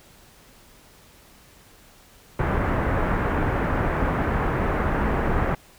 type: low-pass noise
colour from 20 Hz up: pink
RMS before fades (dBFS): -23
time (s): 2.39-5.55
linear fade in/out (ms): 5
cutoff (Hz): 1800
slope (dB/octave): 24
effects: pink hiss -52 dBFS RMS until 5.78 s